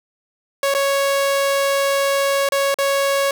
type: tone with dropouts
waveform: sawtooth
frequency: 554.4 Hz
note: C#5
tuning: in tune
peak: -12 dBFS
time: 0.63-3.31 s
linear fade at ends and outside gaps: 2 ms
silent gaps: 0.74-0.748 / 2.489-2.521 / 2.743-2.786 s
effects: none